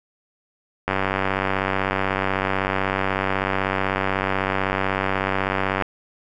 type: click train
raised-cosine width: 0.5 ms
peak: -6 dBFS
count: 476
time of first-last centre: 0.88-5.823 s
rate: 96.1 Hz
effects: none